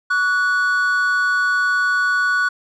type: tone pair together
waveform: triangle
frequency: 1135 / 1473.4 Hz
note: C#6 / F#6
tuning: +41 / -8 cents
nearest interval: perfect fourth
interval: 451 cents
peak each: -21 / -14 dBFS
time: 0.1-2.49 s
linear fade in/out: 10 ms
effects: resampled to 22050 Hz